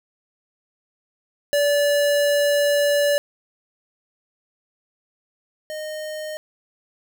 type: tone pair in turn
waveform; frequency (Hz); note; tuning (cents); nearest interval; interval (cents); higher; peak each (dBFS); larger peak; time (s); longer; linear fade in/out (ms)
square; 578 / 616; D5 / D#5; -28 / -17; minor second; 111; second; -17 / -29; first; 1.53-3.18 / 5.7-6.37; first; 0
effects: none